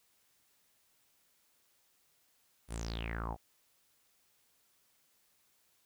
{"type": "tone with low-pass filter sweep", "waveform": "sawtooth", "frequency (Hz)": 56.6, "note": "A1", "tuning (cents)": 50, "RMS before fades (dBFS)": -39, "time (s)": [2.68, 3.37], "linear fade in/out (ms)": 50, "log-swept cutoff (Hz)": [11000, 710], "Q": 8.3, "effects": ["white hiss -72 dBFS RMS until 5.85 s"]}